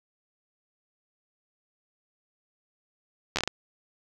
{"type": "slowing click train", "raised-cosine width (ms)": 0.2, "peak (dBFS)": -9, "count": 6, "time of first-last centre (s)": [3.36, 3.476], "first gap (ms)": 11, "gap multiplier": 1.38, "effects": []}